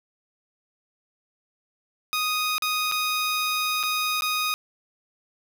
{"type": "tone with dropouts", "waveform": "15% pulse", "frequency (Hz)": 1244.5, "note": "D#6", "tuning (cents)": 0, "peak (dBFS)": -17, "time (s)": [2.13, 4.54], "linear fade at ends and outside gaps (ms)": 0, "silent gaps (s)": [[2.581, 2.622], [2.915, 2.921], [3.83, 3.835], [4.208, 4.221]], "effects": []}